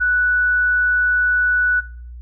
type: tone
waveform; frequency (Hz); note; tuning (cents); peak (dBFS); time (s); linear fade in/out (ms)
sine; 1480; F#6; 0; -14; 0-1.81; 20
effects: noise-tail reverb RT60 0.5 s tail -20 dB re dry + added 60 Hz sine -32 dBFS peak until 2.21 s